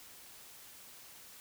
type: silence
effects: white hiss -54 dBFS RMS until 1.4 s